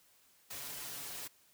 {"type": "noise with comb filter", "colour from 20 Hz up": "white", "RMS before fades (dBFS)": -44, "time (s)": [0.5, 1.28], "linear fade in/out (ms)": 10, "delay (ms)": 7, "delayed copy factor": 0.95, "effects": ["white hiss -67 dBFS RMS until 1.53 s"]}